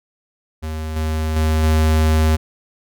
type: tone with level steps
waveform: square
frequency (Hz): 78.5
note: D#2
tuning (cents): +16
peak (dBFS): -24 / -19 / -15 / -13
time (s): 0.62-2.37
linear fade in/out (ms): 20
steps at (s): 0.96 / 1.36 / 1.63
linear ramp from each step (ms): 5
effects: none